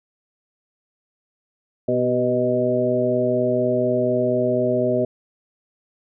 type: harmonic tone with a mistuned harmonic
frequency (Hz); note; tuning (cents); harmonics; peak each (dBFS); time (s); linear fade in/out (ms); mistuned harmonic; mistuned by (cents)
124.1; B2; +9; 1 / 2 / 3 / 4 / 5; -28 / -24 / -23 / -25 / -21; 1.88-5.05; 5; 3; +36
effects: none

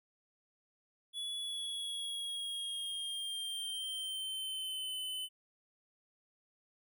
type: tone with pitch glide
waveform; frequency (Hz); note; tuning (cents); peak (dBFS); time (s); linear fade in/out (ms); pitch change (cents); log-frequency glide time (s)
square; 3400 to 3029; G#7 to F#7; +40 to +40; -38; 1.13-5.29; 50; -200; 1.39-4.98
effects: none

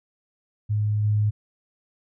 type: tone with level steps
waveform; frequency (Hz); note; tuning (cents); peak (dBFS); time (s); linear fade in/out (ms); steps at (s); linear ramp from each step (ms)
sine; 105.4; G#2; +26; -20 / -18; 0.69-1.31; 20; 1.03; 20
effects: none

